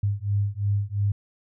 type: beating tone pair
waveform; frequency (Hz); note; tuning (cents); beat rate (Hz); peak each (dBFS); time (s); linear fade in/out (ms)
sine; 100 / 102.9; G2 / G#2; +35 / -16; 2.9; -25; 0.03-1.12; 5
effects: none

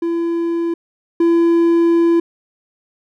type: tone pair in turn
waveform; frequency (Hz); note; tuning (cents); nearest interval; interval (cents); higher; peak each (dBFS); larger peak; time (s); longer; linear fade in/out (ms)
triangle; 337.1 / 337.1; E4 / E4; +39 / +39; unison; 0; neither; -14 / -8; second; 0.02-0.74 / 1.2-2.2; second; 5
effects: none

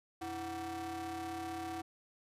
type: ring-modulated tone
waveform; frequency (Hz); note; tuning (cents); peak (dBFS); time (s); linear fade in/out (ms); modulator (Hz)
45% pulse; 207.7; G#3; 0; -36; 0.21-1.82; 10; 537
effects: resampled to 32000 Hz

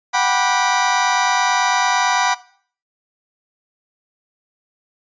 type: chord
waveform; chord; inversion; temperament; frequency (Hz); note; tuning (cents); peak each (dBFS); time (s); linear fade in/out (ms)
30% pulse; G major seventh; third; just; 735 / 784 / 980 / 1176; F#5 / G5 / B5 / D6; -12 / 0 / -14 / +2; -17 / -20 / -16 / -22; 0.13-2.35; 20
effects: noise-tail reverb RT60 0.5 s tail -18 dB re dry + resampled to 16000 Hz

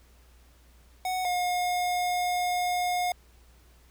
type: tone pair in turn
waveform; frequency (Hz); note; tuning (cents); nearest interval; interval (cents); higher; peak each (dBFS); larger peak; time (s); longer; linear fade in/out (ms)
square; 740 / 717.3; F#5 / F5; 0 / +46; minor second; 54; first; -28 / -26; second; 1.05-1.25 / 1.25-3.12; second; 2
effects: added 60 Hz sine -55 dBFS peak until 3.9 s + pink hiss -62 dBFS RMS until 3.9 s

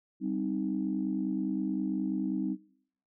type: chord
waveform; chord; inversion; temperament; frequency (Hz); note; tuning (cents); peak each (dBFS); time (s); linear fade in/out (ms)
sine; C minor; second; equal; 196 / 261.6 / 311.1; G3 / C4 / Eb4; 0 / 0 / 0; -33; 0.2-2.57; 50
effects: noise-tail reverb RT60 0.7 s tail -23 dB re dry + tanh soft clip ceiling -19 dBFS

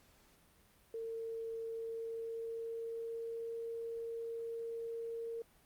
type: tone with pitch glide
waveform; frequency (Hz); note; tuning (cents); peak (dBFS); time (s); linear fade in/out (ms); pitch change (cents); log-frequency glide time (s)
sine; 453.9 to 460.2; A#4 to A#4; -46 to -22; -39; 0.94-5.42; 2; +24; 1.64-3.59
effects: pink hiss -67 dBFS RMS until 5.65 s + Opus 48 kbps

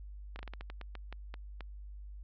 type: slowing click train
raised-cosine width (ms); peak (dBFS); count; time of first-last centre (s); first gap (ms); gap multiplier
0.3; -28; 12; 0.36-1.607; 31; 1.24
effects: added 50 Hz sine -44 dBFS peak until 2.23 s + low-pass 4000 Hz 12 dB/octave

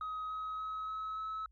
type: tone with pitch steps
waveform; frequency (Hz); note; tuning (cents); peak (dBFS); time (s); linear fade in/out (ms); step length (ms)
sine; 1263 / 1271.1 / 1279.2 / 1287.3 / 1295.5; D#6 / D#6 / D#6 / E6 / E6; +26 / +37 / +48 / -41 / -30; -35; 0.01-1.46; 2; 290
effects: tanh soft clip ceiling -35 dBFS + added 54 Hz sine -61 dBFS peak until 1.51 s

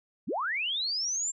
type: linear sweep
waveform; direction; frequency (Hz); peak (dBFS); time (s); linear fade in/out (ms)
sine; up; 123.47 to 7459; -28; 0.27-1.32; 20
effects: none

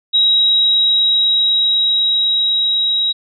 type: tone with level ramp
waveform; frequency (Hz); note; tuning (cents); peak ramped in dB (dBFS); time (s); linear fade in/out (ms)
sine; 3832; A#7; +47; -9 to -13; 0.13-3.13; 20
effects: none

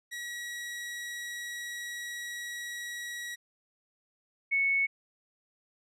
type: tone pair in turn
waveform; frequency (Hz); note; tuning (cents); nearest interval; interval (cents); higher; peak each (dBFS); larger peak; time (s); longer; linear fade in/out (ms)
sawtooth / sine; 1917 / 2209; A#6 / C#7; +48 / -7; major second; 245; second; -33 / -24; second; 0.11-3.36 / 4.51-4.87; first; 20
effects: low-pass 12000 Hz 12 dB/octave

